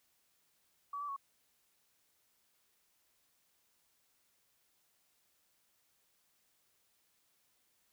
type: tone with pitch steps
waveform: sine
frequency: 1140 / 1159 / 1109 Hz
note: C#6 / D6 / C#6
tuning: +48 / -23 / 0 cents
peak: -38 dBFS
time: 0.93-1.164 s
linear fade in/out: 5 ms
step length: 78 ms
effects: white hiss -75 dBFS RMS until 7.92 s